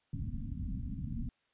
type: low-pass noise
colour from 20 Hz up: pink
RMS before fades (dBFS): -38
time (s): 0.13-1.29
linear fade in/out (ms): 2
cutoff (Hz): 270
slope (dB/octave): 96
effects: white hiss -75 dBFS RMS until 1.53 s + resampled to 8000 Hz